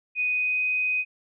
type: tone with pitch glide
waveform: sine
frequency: 2489 to 2503 Hz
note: D#7 to D#7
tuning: 0 to +10 cents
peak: -22 dBFS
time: 0.15-1.05 s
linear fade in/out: 50 ms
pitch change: +10 cents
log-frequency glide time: 0.26-0.61 s
effects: none